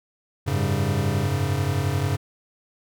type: chord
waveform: square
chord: F# suspended second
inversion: none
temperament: equal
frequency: 92.5 / 103.83 / 138.59 Hz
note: F#2 / G#2 / C#3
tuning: 0 / 0 / 0 cents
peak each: -27 / -27 / -26 dBFS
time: 0.46-2.17 s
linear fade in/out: 20 ms
type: harmonic tone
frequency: 196.2 Hz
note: G3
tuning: 2 cents sharp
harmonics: 1 / 2 / 3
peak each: -29 / -35 / -39 dBFS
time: 0.53-1.28 s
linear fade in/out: 50 ms
effects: none